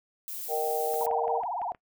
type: noise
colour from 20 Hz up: violet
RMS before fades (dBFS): -37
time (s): 0.28-1.06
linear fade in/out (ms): 0
type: harmonic tone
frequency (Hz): 155.56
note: D#3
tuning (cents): 0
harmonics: 3 / 4 / 5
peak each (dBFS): -29 / -34 / -30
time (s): 0.48-1.42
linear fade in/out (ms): 50
type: clicks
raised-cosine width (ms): 0.5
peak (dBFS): -31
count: 7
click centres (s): 0.941 / 1.066 / 1.112 / 1.28 / 1.435 / 1.617 / 1.748
type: tone with vibrato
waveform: sine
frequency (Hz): 821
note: G#5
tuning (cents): -20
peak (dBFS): -29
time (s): 1.01-1.72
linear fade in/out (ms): 0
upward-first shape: sine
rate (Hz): 18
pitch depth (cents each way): 290
effects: noise-tail reverb RT60 0.1 s tail -22 dB re dry